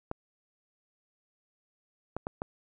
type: clicks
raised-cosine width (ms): 1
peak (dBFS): -19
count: 4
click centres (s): 0.114 / 2.166 / 2.269 / 2.419
effects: none